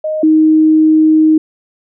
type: tone pair in turn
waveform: sine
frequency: 621 / 313 Hz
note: D#5 / D#4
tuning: -3 / +10 cents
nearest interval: octave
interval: 1187 cents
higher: first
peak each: -14 / -5 dBFS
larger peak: second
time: 0.04-0.23 / 0.23-1.38 s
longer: second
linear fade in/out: 5 ms
effects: none